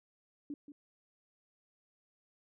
sine tone with echo, 290 Hz, D4, 22 cents flat, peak -38 dBFS, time 0.5-0.54 s, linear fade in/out 2 ms, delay 180 ms, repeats 1, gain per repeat -10 dB, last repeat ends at 0.72 s, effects none

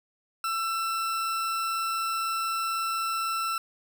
40% pulse tone, 1337 Hz, E6, 24 cents sharp, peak -26 dBFS, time 0.44-3.58 s, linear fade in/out 2 ms, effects none

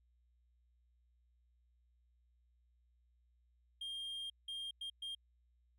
triangle tone bursts at uneven times, 3211 Hz, G7, 41 cents sharp, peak -40 dBFS, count 4, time 3.81-4.3 / 4.48-4.71 / 4.81-4.9 / 5.02-5.15 s, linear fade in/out 5 ms, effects added 60 Hz sine -70 dBFS peak until 5.78 s

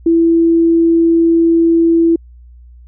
sine tone, 332.6 Hz, E4, 16 cents sharp, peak -7 dBFS, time 0.06-2.16 s, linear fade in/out 5 ms, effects added 60 Hz sine -36 dBFS peak until 2.87 s

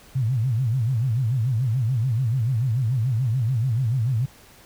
sine tone with vibrato, 121 Hz, B2, 35 cents flat, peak -19 dBFS, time 0.15-4.26 s, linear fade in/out 10 ms, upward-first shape sine, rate 6.9 Hz, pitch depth 200 cents each way, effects pink hiss -50 dBFS RMS until 4.65 s

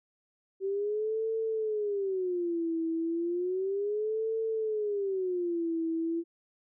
sine tone with vibrato, 382 Hz, G4, 45 cents flat, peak -28 dBFS, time 0.6-6.24 s, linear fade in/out 50 ms, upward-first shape sine, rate 0.33 Hz, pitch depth 270 cents each way, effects none

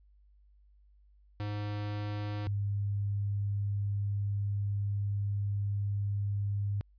square / sine tone pair in turn, 103.9 / 101.18 Hz, G#2 / G#2, +1 / -45 cents, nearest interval unison, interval 46 cents, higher first, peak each -34 / -29 dBFS, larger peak second, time 1.4-2.47 / 2.47-6.81 s, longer second, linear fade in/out 0 ms, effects added 50 Hz sine -59 dBFS peak until 6.98 s + resampled to 11025 Hz

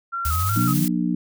sine tone with vibrato, 1320 Hz, E6, 2 cents sharp, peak -24 dBFS, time 0.12-0.74 s, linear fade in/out 20 ms, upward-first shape square, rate 2.7 Hz, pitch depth 65 cents each way
blue noise with tremolo, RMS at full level -28 dBFS, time 0.25-0.88 s, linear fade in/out 0 ms, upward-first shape square, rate 14 Hz, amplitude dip 25%
sine exponential sweep, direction up, 71.6 to 162.9 Hz, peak -21 dBFS, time 0.25-0.85 s, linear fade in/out 10 ms
harmonic tone, 59.9 Hz, A#1, 48 cents sharp, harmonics 3 / 4 / 5, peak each -23 / -24 / -25 dBFS, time 0.56-1.15 s, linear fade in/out 5 ms
effects none

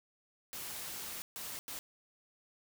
white noise bursts at uneven times, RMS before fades -43 dBFS, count 3, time 0.53-1.22 / 1.36-1.59 / 1.68-1.79 s, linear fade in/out 0 ms, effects none

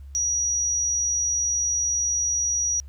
sine tone, 5790 Hz, F#8, 38 cents flat, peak -21 dBFS, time 0.15-2.8 s, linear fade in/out 0 ms, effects added 69 Hz sine -38 dBFS peak until 2.88 s + pink hiss -66 dBFS RMS until 2.88 s

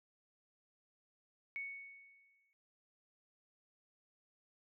sine tone with exponential decay, 2220 Hz, C#7, 2 cents sharp, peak -38 dBFS, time 1.56-2.53 s, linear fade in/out 0 ms, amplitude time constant 210 ms, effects none

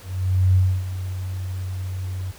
sine tone with ADSR envelope, 93 Hz, F#2, 9 cents sharp, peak -12 dBFS, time 0.02-2.32 s, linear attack 530 ms, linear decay 280 ms, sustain -13 dB, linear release 18 ms, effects pink hiss -45 dBFS RMS until 2.38 s

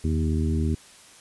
harmonic tone with a mistuned harmonic, 78.5 Hz, D#2, 16 cents sharp, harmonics 1 / 2 / 3 / 4 / 5, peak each -23 / -29 / -28 / -33 / -35 dBFS, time 0.04-0.75 s, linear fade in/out 5 ms, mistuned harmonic 1, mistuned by +67 cents, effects white hiss -50 dBFS RMS until 1.2 s + resampled to 24000 Hz

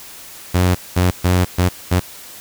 sawtooth tone bursts at uneven times, 90.4 Hz, F#2, 40 cents flat, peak -8 dBFS, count 5, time 0.54-0.75 / 0.96-1.11 / 1.24-1.45 / 1.58-1.69 / 1.91-2 s, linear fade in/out 10 ms, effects white hiss -37 dBFS RMS until 2.4 s

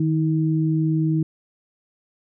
sine tone pair together, 156.06 / 318.5 Hz, D#3 / D#4, +6 / +41 cents, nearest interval octave, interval 1235 cents, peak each -19 / -22 dBFS, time 0-1.23 s, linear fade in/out 5 ms, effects none

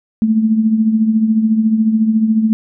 sine tone with tremolo, 220 Hz, A3, in tune, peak -7 dBFS, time 0.22-2.53 s, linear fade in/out 0 ms, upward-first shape triangle, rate 14 Hz, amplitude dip 65%, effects none

